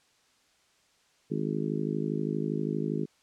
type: harmonic tone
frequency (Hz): 52.5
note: G#1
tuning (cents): +19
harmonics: 3 / 4 / 5 / 6 / 7 / 8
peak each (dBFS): -33 / -34 / -35 / -36 / -36 / -37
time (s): 1.3-3.06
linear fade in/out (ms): 20
effects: white hiss -66 dBFS RMS until 3.22 s + low-pass 7000 Hz 12 dB/octave